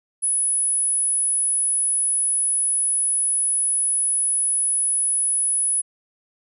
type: tone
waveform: sine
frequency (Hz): 10140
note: D#9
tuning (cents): +32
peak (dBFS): -18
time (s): 0.22-5.82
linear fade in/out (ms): 20
effects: none